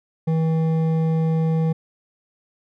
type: tone with hard clipping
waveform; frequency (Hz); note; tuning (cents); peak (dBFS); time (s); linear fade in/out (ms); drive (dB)
sine; 161.2; E3; -38; -19; 0.27-1.73; 10; 9
effects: none